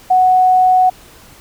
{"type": "tone", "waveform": "sine", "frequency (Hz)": 740, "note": "F#5", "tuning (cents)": 0, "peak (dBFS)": -7, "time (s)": [0.1, 0.9], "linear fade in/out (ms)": 10, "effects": ["pink hiss -42 dBFS RMS until 1.4 s"]}